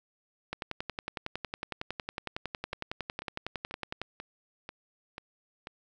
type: two click trains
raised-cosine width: 0.3 ms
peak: -24 / -18 dBFS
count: 7 / 39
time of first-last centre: 2.73-5.671 / 0.53-4.016 s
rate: 2.04 / 10.9 Hz
effects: none